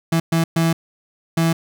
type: tone bursts at uneven times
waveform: 35% pulse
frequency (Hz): 164.81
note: E3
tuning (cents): 0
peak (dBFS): -13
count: 4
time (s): 0.12-0.2 / 0.32-0.44 / 0.56-0.73 / 1.37-1.53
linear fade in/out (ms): 5
effects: none